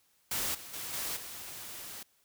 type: noise with level steps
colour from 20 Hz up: white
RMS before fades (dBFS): -33 / -47 / -40 / -36 / -44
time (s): 0.31-2.03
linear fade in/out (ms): 5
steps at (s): 0.54 / 0.73 / 0.93 / 1.16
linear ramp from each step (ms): 10
effects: white hiss -70 dBFS RMS until 2.24 s